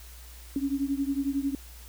sine beating tone pair, 273.1 / 284.1 Hz, C#4 / C#4, -26 / +43 cents, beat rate 11 Hz, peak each -28 / -30 dBFS, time 0.56-1.55 s, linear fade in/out 2 ms, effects added 60 Hz sine -45 dBFS peak until 1.88 s + white hiss -51 dBFS RMS until 1.88 s

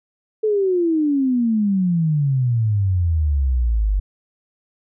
sine exponential sweep, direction down, 440 to 47.55 Hz, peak -15 dBFS, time 0.43-4 s, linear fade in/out 10 ms, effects none

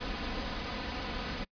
pink noise with comb filter, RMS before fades -36 dBFS, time 0-1.45 s, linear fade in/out 20 ms, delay 4 ms, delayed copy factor +0.5, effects noise-tail reverb RT60 0.1 s tail -26 dB re dry + resampled to 11025 Hz

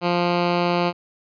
10% pulse tone, 174.9 Hz, F3, 3 cents sharp, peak -10 dBFS, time 0.01-0.93 s, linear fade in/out 50 ms, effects resampled to 11025 Hz

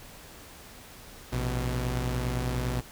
sawtooth tone pair together, 57.47 / 124.9 Hz, A#1 / B2, -24 / +20 cents, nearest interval octave + minor second, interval 1344 cents, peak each -27 / -26 dBFS, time 1.32-2.81 s, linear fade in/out 10 ms, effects pink hiss -48 dBFS RMS until 2.91 s

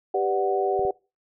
sine chord, G major seventh, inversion none, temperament equal, 392 / 493.9 / 587.3 / 740 Hz, G4 / B4 / D5 / F#5, 0 / 0 / 0 / 0 cents, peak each -24 / -30 / -30 / -25 dBFS, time 0.14-0.91 s, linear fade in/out 5 ms
clicks, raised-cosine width 5 ms, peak -29 dBFS, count 2, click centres 0.794 / 0.851 s
effects noise-tail reverb RT60 0.3 s tail -24 dB re dry

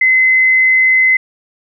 sine tone, 2046 Hz, C7, 39 cents flat, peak -7 dBFS, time 0.01-1.17 s, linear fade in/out 5 ms, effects none

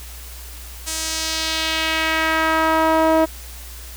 sawtooth tone with band-pass filter sweep, 320 Hz, D#4, 49 cents sharp, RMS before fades -19 dBFS, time 0.86-3.26 s, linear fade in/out 20 ms, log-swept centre 8100 to 640 Hz, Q 1.4, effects added 60 Hz sine -35 dBFS peak until 3.96 s + white hiss -39 dBFS RMS until 3.96 s

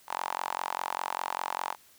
sawtooth tone with high-pass filter, 45 Hz, F#1, 47 cents flat, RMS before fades -34 dBFS, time 0.07-1.76 s, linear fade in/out 50 ms, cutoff 910 Hz, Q 5.3, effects white hiss -59 dBFS RMS until 1.98 s

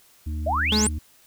harmonic tone, 76.3 Hz, D#2, 33 cents flat, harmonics 1 / 3 / 4, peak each -26 / -39 / -41 dBFS, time 0.26-0.99 s, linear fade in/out 10 ms
sine exponential sweep, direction up, 571 to 9960 Hz, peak -21 dBFS, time 0.46-0.89 s, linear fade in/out 10 ms
35% pulse tone, 213.4 Hz, G#3, 47 cents sharp, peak -19 dBFS, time 0.72-0.87 s, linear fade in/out 2 ms
effects white hiss -56 dBFS RMS until 1.26 s

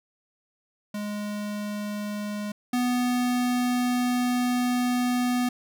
square tone pair in turn, 207.7 / 247 Hz, G#3 / B3, 0 / 0 cents, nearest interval minor third, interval 300 cents, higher second, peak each -30 / -23 dBFS, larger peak second, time 0.94-2.52 / 2.73-5.49 s, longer second, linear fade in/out 5 ms, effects none

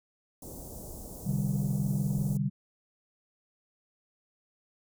pink band-stop noise, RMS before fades -43 dBFS, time 0.42-2.37 s, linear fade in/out 2 ms, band 700 to 6900 Hz, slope 24 dB/octave
sine chord, C suspended second, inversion none, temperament equal with one note detuned, 130.81 / 150.61 / 196 Hz, C3 / D3 / G3, 0 / +44 / 0 cents, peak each -31 dBFS, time 1.25-2.5 s, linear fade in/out 20 ms
effects none

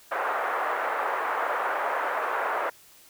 white band-pass noise, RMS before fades -28 dBFS, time 0.11-2.7 s, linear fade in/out 10 ms, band 490 to 1500 Hz, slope 24 dB/octave, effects white hiss -54 dBFS RMS until 3.09 s

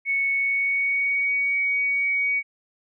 sine tone with pitch glide, 2214 to 2249 Hz, C#7 to C#7, -3 to +24 cents, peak -20 dBFS, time 0.05-2.43 s, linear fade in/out 50 ms, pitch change +27 cents, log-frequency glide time 0.31-1.34 s, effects none

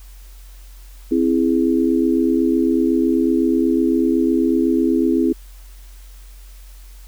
sine chord, C augmented, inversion none, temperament equal, 261.6 / 329.6 / 415.3 Hz, C4 / E4 / G#4, 0 / 0 / 0 cents, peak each -17 / -17 / -22 dBFS, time 1.11-5.33 s, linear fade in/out 10 ms, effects added 45 Hz sine -37 dBFS peak until 7.07 s + white hiss -50 dBFS RMS until 7.07 s

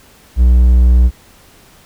triangle tone, 61.2 Hz, B1, 15 cents flat, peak -3 dBFS, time 0.36-1.11 s, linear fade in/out 50 ms, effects pink hiss -45 dBFS RMS until 1.85 s

